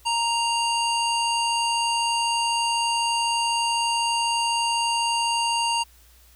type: harmonic tone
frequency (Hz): 932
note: A#5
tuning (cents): -1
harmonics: 1 / 3 / 5 / 7 / 9 / 10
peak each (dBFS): -23 / -26 / -30 / -36 / -36 / -38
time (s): 0.05-5.84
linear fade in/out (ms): 20
effects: added 60 Hz sine -53 dBFS peak until 6.35 s + white hiss -56 dBFS RMS until 6.35 s